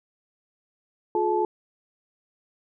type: tone cluster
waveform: sine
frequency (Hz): 355.2 / 425.9 / 868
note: F4 / G#4 / A5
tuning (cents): +29 / +44 / -24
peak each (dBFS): -25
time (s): 1.15-1.45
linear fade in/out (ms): 2
effects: none